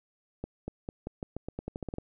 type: accelerating click train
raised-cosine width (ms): 2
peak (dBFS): -22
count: 14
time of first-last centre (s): 0.44-1.984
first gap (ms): 240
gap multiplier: 0.87
effects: none